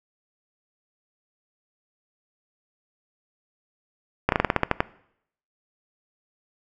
slowing click train, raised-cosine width 0.5 ms, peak -3 dBFS, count 10, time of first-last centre 4.29-4.805 s, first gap 32 ms, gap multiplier 1.14, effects noise-tail reverb RT60 0.7 s tail -20 dB re dry

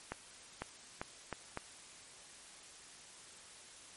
accelerating click train, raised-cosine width 0.5 ms, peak -23 dBFS, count 5, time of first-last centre 0.12-1.574 s, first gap 500 ms, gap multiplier 0.79, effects white hiss -55 dBFS RMS until 3.96 s + MP3 48 kbps

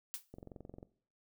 blue noise with exponential decay, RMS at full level -37 dBFS, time 0.14-0.25 s, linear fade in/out 0 ms, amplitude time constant 22 ms
click train, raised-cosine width 2 ms, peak -35 dBFS, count 12, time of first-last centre 0.34-0.829 s, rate 22.5 Hz
effects noise-tail reverb RT60 0.5 s tail -19 dB re dry

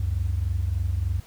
sine tone pair together, 69.82 / 93.2 Hz, C#2 / F#2, +13 / +13 cents, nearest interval perfect fourth, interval 500 cents, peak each -25 / -24 dBFS, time 0-1.2 s, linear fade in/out 5 ms, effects tanh soft clip ceiling -16 dBFS + pink hiss -52 dBFS RMS until 1.26 s

